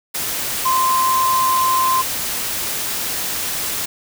sine tone in noise, 1040 Hz, C6, 11 cents flat, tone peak -14 dBFS, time 0.65-2.02 s, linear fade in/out 10 ms, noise white, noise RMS -23 dBFS, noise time 0.14-3.86 s, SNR +6 dB, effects none

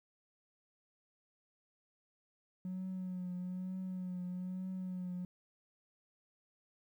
triangle tone with vibrato, 183.3 Hz, F#3, 16 cents flat, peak -35 dBFS, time 2.65-5.25 s, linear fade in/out 2 ms, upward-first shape triangle, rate 1.1 Hz, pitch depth 40 cents each way, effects tanh soft clip ceiling -34 dBFS + 12-bit

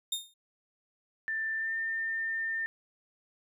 sawtooth tone with exponential decay, 3661 Hz, A#7, 32 cents flat, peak -24 dBFS, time 0.12-0.34 s, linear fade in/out 5 ms, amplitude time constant 46 ms
sine tone with pitch glide, 1778 to 1804.9 Hz, A6 to A6, +18 to +44 cents, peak -30 dBFS, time 1.28-2.66 s, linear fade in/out 0 ms, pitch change +26 cents, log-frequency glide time 1.56-1.73 s
effects none

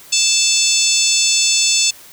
harmonic tone with a mistuned harmonic, 880 Hz, A5, in tune, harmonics 3 / 4 / 5 / 6 / 7 / 8 / 9, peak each -20 / -20 / -20 / -20 / -20 / -20 / -20 dBFS, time 0.12-1.91 s, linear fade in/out 10 ms, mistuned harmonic 7, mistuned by +40 cents, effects white hiss -41 dBFS RMS until 2.12 s

